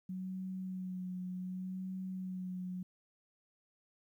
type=tone with vibrato; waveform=sine; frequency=185 Hz; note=F#3; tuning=in tune; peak=-38 dBFS; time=0.09-2.83 s; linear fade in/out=5 ms; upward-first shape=sine; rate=0.67 Hz; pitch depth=24 cents each way; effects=12-bit